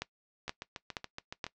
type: two click trains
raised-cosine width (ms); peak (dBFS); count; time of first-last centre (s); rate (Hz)
0.2; -22 / -17; 8 / 4; 0.48-1.466 / 0.02-1.442; 7.1 / 2.11
effects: noise-tail reverb RT60 0.1 s tail -19 dB re dry + low-pass 6000 Hz 12 dB/octave